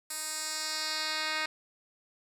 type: tone with band-pass filter sweep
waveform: 10% pulse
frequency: 311.1 Hz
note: D#4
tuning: in tune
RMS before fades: -34 dBFS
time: 0.1-1.46 s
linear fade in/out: 5 ms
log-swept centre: 9600 to 2900 Hz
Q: 1.5
effects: none